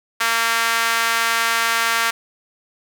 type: tone with high-pass filter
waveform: sawtooth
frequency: 229.2 Hz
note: A#3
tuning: 29 cents flat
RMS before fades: -19 dBFS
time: 0.2-2.11 s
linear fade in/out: 10 ms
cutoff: 1400 Hz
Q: 1.6
effects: none